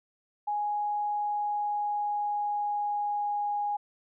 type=tone with pitch glide; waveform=sine; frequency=830.6 to 824.9 Hz; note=G#5 to G#5; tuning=0 to -12 cents; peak=-27 dBFS; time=0.47-3.77 s; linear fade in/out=10 ms; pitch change=-12 cents; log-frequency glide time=1.06-3.42 s; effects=none